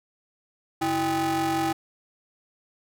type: ring-modulated tone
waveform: 45% pulse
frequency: 233.1 Hz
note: A#3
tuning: in tune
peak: -20 dBFS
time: 0.81-1.73 s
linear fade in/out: 10 ms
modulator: 560 Hz
effects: none